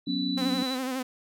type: tone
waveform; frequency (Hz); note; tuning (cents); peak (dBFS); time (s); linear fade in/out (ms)
sine; 3965; B7; +6; -32; 0.06-0.78; 50
type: chord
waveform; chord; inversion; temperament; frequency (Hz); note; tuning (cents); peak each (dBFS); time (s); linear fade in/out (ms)
sine; F# suspended fourth; none; equal; 185 / 246.9 / 277.2; F#3 / B3 / C#4; 0 / 0 / 0; -33 / -32 / -29; 0.07-0.63; 5
type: tone with vibrato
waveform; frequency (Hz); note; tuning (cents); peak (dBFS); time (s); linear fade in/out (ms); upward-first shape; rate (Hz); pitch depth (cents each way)
sawtooth; 258.7; C4; -19; -25; 0.37-1.03; 10; sine; 12; 53
effects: none